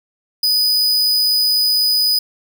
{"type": "tone", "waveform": "45% pulse", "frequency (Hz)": 4978, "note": "D#8", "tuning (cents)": 0, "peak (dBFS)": -12, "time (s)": [0.43, 2.19], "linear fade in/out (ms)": 5, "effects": []}